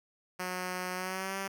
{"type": "tone with pitch glide", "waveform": "5% pulse", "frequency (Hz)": [182.5, 194.47], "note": ["F#3", "G3"], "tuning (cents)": [-24, -14], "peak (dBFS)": -23, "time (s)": [0.39, 1.48], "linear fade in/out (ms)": 10, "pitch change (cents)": 110, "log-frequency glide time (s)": [0.94, 1.37], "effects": []}